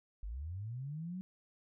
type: linear sweep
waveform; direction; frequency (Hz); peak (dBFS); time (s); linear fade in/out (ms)
sine; up; 44.94 to 190.6; -39; 0.23-1.21; 0
effects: none